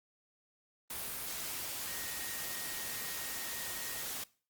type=tone in noise; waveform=sine; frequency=1868 Hz; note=A#6; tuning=3 cents sharp; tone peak=-49 dBFS; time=1.88-4.03 s; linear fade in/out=5 ms; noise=white; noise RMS=-40 dBFS; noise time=0.9-4.24 s; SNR=-12 dB; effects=noise-tail reverb RT60 0.4 s tail -21 dB re dry + Opus 32 kbps